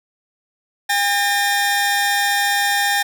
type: tone pair together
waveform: sawtooth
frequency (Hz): 807 / 1819.5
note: G#5 / A#6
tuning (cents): -50 / -42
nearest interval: octave + major second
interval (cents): 1408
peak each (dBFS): -15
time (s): 0.89-3.03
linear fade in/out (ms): 10
effects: none